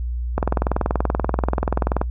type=click train; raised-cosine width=1 ms; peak=-5 dBFS; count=35; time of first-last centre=0.38-2.015 s; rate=20.8 Hz; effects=noise-tail reverb RT60 0.1 s tail -23 dB re dry + added 60 Hz sine -22 dBFS peak until 2.1 s